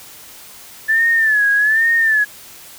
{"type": "tone with vibrato", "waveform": "sine", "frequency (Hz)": 1744, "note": "A6", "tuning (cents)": -16, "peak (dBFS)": -11, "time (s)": [0.88, 2.25], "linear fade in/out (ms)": 20, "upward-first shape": "sine", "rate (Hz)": 1.2, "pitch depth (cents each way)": 100, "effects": ["white hiss -39 dBFS RMS until 2.78 s"]}